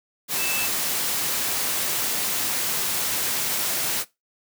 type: tone in noise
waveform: sine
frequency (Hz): 2637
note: E7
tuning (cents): 0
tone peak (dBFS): -28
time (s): 0.37-0.69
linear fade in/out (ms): 50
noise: white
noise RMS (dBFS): -25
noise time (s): 0.28-4.05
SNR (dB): -6
effects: noise-tail reverb RT60 0.2 s tail -19 dB re dry + high-pass 100 Hz 12 dB/octave